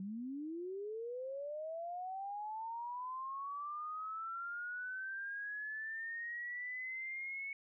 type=linear sweep; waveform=sine; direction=up; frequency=185 to 2217 Hz; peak=-40 dBFS; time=0-7.53 s; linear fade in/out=2 ms; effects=none